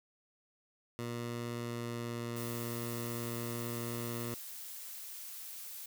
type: tone with pitch glide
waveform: 15% pulse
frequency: 118.9 to 118.08 Hz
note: A#2 to A#2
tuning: +35 to +23 cents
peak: -31 dBFS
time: 0.99-4.34 s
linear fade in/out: 0 ms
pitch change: -12 cents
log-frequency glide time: 1.52-2.21 s
type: noise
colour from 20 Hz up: blue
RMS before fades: -46 dBFS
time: 2.36-5.86 s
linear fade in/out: 5 ms
effects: none